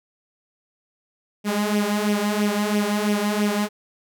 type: tone with flanger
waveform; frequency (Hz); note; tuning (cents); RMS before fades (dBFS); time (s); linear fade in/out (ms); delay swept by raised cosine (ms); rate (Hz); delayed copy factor
sawtooth; 207.7; G#3; 0; -22; 1.44-3.69; 50; 0.34 to 3.84; 3; +0.65
effects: none